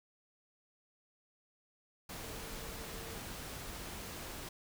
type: tone in noise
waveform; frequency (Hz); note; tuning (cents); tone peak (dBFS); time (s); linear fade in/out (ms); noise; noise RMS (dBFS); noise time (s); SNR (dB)
sine; 453.2; A#4; -49; -53; 2.23-3.18; 5; pink; -45; 2.09-4.49; -11
effects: none